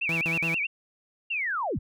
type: tone with vibrato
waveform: sine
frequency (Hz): 2489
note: D#7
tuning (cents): 0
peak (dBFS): -25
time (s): 0.01-0.67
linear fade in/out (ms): 10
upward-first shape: sine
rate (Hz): 9.5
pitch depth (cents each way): 180
type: tone bursts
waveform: sawtooth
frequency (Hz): 165.3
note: E3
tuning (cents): +5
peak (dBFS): -26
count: 3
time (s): 0.09-0.544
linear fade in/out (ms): 0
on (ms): 120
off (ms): 47
type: linear sweep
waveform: sine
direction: down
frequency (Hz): 2835 to 34.65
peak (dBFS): -26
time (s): 1.3-1.79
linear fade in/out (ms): 10
effects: none